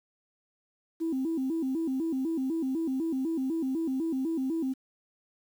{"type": "tone with vibrato", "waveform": "sine", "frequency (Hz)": 293.7, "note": "D4", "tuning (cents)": 0, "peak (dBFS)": -26, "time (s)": [1, 4.74], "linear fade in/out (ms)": 20, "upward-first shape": "square", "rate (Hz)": 4, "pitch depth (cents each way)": 190, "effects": ["tanh soft clip ceiling -23 dBFS", "9-bit"]}